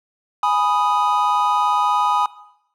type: chord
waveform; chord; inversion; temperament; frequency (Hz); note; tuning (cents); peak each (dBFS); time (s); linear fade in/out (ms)
triangle; G# minor; none; equal; 830.6 / 987.8 / 1244.5; G#5 / B5 / D#6; 0 / 0 / 0; -18; 0.43-2.26; 2
effects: noise-tail reverb RT60 0.8 s tail -18 dB re dry